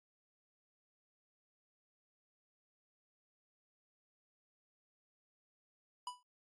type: tone with exponential decay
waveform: square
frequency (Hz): 987.8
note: B5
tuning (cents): 0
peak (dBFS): -38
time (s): 6.07-6.23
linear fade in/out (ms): 2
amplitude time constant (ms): 34
effects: AAC 32 kbps